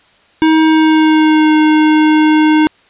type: tone with pitch glide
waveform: square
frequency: 316.8 to 308.5 Hz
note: D#4 to D#4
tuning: +31 to -15 cents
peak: -7 dBFS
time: 0.42-2.67 s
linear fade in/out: 0 ms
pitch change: -46 cents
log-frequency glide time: 0.62-1.55 s
effects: white hiss -49 dBFS RMS until 2.89 s + resampled to 8000 Hz